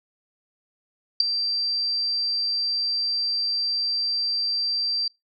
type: tone with ADSR envelope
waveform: sine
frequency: 4699 Hz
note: D8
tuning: in tune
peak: -10 dBFS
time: 1.2-5.08 s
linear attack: 5 ms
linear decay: 6 ms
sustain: -12 dB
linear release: 5 ms
effects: noise-tail reverb RT60 0.2 s tail -25 dB re dry